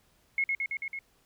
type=tone with echo; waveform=sine; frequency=2171 Hz; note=C#7; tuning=37 cents flat; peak=-24 dBFS; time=0.38-0.44 s; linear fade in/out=2 ms; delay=110 ms; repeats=5; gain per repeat=-2 dB; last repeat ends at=0.99 s; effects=pink hiss -67 dBFS RMS until 1.25 s